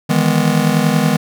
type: chord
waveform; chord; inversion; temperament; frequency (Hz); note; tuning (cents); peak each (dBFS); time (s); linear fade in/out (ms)
square; E major seventh; third; just; 154.51 / 164.81 / 206 / 247.2; D#3 / E3 / G#3 / B3; -12 / 0 / -14 / +2; -18 / -18 / -18 / -19; 0.09-1.17; 10
effects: none